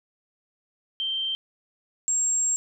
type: tone pair in turn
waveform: sine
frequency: 3136 / 7532 Hz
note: G7 / A#8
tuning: 0 / +17 cents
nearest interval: octave + minor third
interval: 1517 cents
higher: second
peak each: -25 / -21 dBFS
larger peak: second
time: 1-1.35 / 2.08-2.56 s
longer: second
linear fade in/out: 0 ms
effects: none